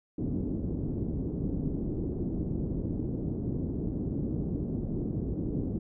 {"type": "low-pass noise", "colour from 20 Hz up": "white", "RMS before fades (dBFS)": -32, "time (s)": [0.18, 5.79], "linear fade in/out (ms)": 5, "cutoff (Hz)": 320, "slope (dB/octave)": 24, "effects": []}